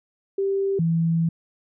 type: tone pair in turn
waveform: sine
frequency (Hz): 392 / 165.27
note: G4 / E3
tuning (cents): 0 / +5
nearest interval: octave + minor third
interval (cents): 1495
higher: first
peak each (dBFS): -20 / -18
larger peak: second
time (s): 0.38-0.79 / 0.79-1.29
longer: second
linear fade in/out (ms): 5
effects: none